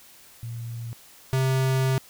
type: tone pair in turn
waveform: sine / square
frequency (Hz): 116.54 / 131.9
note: A#2 / C3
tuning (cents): 0 / +14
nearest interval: major second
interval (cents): 214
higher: second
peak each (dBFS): -31 / -21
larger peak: second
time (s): 0.43-0.93 / 1.33-1.98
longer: second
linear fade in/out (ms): 0
effects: white hiss -51 dBFS RMS until 2.09 s